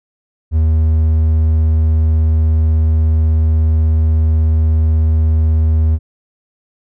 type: tone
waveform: triangle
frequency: 79.1 Hz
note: D#2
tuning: 29 cents sharp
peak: -7 dBFS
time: 0.51-5.99 s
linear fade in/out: 50 ms
effects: none